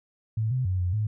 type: tone with pitch steps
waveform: sine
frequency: 110.2 / 128.4 / 92.7 / 89.5 / 107 Hz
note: A2 / C3 / F#2 / F2 / A2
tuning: +3 / -32 / +4 / +43 / -48 cents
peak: -23 dBFS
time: 0.37-1.07 s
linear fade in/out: 5 ms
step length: 140 ms
effects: none